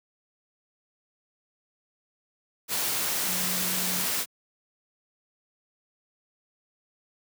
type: tone in noise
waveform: sine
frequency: 182.4 Hz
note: F#3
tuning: 24 cents flat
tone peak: -36 dBFS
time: 3.25-4.07 s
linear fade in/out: 50 ms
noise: white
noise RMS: -28 dBFS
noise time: 2.68-4.26 s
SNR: -11 dB
effects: high-pass 100 Hz 12 dB/octave